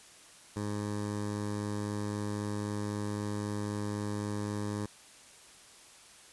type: tone with notch filter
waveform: 15% pulse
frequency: 103.83 Hz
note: G#2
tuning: in tune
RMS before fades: -35 dBFS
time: 0.56-4.86 s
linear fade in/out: 5 ms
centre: 2700 Hz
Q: 1
effects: white hiss -55 dBFS RMS until 6.32 s + resampled to 24000 Hz